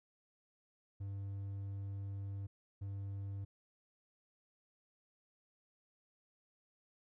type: tone bursts at uneven times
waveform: triangle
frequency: 98.9 Hz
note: G2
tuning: 16 cents sharp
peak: -38 dBFS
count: 2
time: 1-2.47 / 2.81-3.45 s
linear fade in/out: 10 ms
effects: none